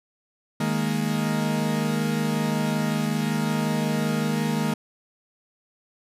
40% pulse chord, D# suspended fourth, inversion none, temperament equal, 155.56 / 207.7 / 233.1 Hz, D#3 / G#3 / A#3, 0 / 0 / 0 cents, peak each -26 dBFS, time 0.6-4.74 s, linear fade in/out 5 ms, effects resampled to 32000 Hz

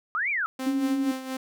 sine linear two-way sweep, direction up then down, 1174.7 to 2429 to 1252 Hz, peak -24 dBFS, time 0.15-0.46 s, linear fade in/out 0 ms, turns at 0.3 s
sawtooth tone with tremolo, 261.6 Hz, C4, in tune, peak -25 dBFS, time 0.59-1.37 s, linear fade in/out 5 ms, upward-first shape sine, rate 4.3 Hz, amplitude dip 60%
sine tone, 274 Hz, C#4, 20 cents flat, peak -23 dBFS, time 0.66-1.12 s, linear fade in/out 10 ms
effects none

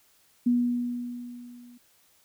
sine tone with level ramp, 242.8 Hz, B3, 29 cents flat, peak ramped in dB -18 to -48 dBFS, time 0.46-1.78 s, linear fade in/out 10 ms, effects white hiss -63 dBFS RMS until 2.24 s

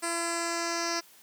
10% pulse tone with low-pass filter sweep, 338.2 Hz, E4, 44 cents sharp, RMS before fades -31 dBFS, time 0.02-1.01 s, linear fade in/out 20 ms, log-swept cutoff 9000 to 5700 Hz, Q 4.7, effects white hiss -56 dBFS RMS until 1.22 s + high-pass 150 Hz 12 dB/octave

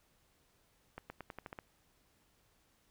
accelerating click train, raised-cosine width 0.5 ms, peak -29 dBFS, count 8, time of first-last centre 0.98-1.588 s, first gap 120 ms, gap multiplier 0.89, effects pink hiss -72 dBFS RMS until 2.9 s

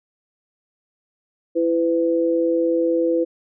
sine tone pair together, 333.3 / 503 Hz, E4 / B4, +19 / +32 cents, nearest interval perfect fifth, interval 713 cents, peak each -19 dBFS, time 1.55-3.25 s, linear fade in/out 20 ms, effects none

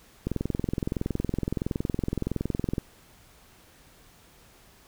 click train, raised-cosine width 3 ms, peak -14 dBFS, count 55, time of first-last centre 0.27-2.782 s, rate 21.5 Hz, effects pink hiss -56 dBFS RMS until 4.87 s

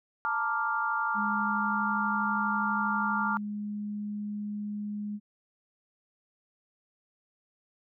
sine chord, Bb major seventh, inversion third, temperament equal, 880 / 932.3 / 1174.7 / 1396.9 Hz, A5 / Bb5 / D6 / F6, 0 / 0 / 0 / 0 cents, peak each -33 / -36 / -32 / -30 dBFS, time 0.25-3.37 s, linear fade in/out 0 ms
sine tone, 207.7 Hz, G#3, in tune, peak -32 dBFS, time 1.14-5.2 s, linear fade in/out 50 ms
effects none

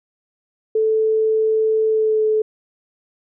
sine tone with pitch glide, 438.5 to 432.7 Hz, A4 to A4, -6 to -29 cents, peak -14 dBFS, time 0.75-2.42 s, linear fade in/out 5 ms, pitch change -23 cents, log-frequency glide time 1.88-2.24 s, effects none

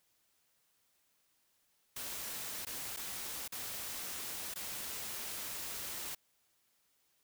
white noise with dropouts, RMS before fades -42 dBFS, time 1.96-6.15 s, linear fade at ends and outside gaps 5 ms, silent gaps 2.651-2.667 / 2.964-2.97 / 3.479-3.521 / 4.54-4.557 s, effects white hiss -75 dBFS RMS until 7.23 s

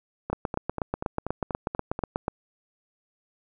two click trains, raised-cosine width 1 ms, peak -12 / -16 dBFS, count 17 / 8, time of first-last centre 0.33-2.281 / 0.3-1.991 s, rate 8.2 / 4.14 Hz, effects none

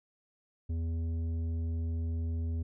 triangle tone with tanh clipping, 82.41 Hz, E2, in tune, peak -32 dBFS, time 0.69-2.63 s, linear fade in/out 10 ms, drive 13 dB, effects none

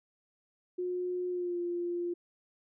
sine tone with pitch glide, 360.4 to 348.5 Hz, F#4 to F4, -45 to -4 cents, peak -31 dBFS, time 0.78-2.14 s, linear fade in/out 10 ms, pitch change -59 cents, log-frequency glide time 1.29-1.59 s, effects none

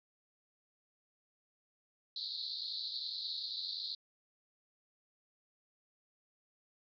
white band-pass noise, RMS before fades -41 dBFS, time 2.16-3.95 s, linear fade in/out 2 ms, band 3800 to 4500 Hz, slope 96 dB/octave, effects AAC 64 kbps

